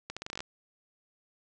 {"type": "accelerating click train", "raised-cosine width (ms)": 0.2, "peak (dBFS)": -20, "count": 10, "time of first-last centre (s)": [0.1, 0.405], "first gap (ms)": 66, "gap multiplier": 0.82, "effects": ["resampled to 22050 Hz", "10-bit"]}